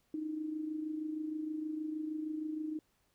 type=tone with amplitude modulation; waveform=sine; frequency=310 Hz; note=D#4; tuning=6 cents flat; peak=-33 dBFS; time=0.14-2.79 s; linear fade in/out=2 ms; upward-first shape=sine; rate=26.4 Hz; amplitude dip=55%; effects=pink hiss -75 dBFS RMS until 3.14 s